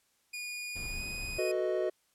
sawtooth tone with pitch glide, 2446 to 2487 Hz, D#7 to D#7, -30 to -1 cents, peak -34 dBFS, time 0.33-1.52 s, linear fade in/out 10 ms, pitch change +29 cents, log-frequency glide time 0.85-1.03 s
brown noise, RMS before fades -42 dBFS, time 0.75-1.39 s, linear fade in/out 10 ms
triangle chord, B dominant seventh, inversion second, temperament equal, 370 / 440 / 493.9 / 622.3 Hz, F#4 / A4 / B4 / D#5, 0 / 0 / 0 / 0 cents, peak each -30 / -36 / -35 / -31 dBFS, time 1.38-1.9 s, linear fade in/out 10 ms
effects white hiss -72 dBFS RMS until 2.14 s + low-pass 12000 Hz 12 dB/octave

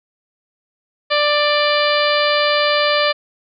harmonic tone, 590 Hz, D5, 8 cents sharp, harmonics 1 / 2 / 3 / 4 / 5 / 6 / 7 / 8, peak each -17 / -20 / -22 / -23 / -24 / -25 / -25 / -26 dBFS, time 1.1-3.13 s, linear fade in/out 20 ms, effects none

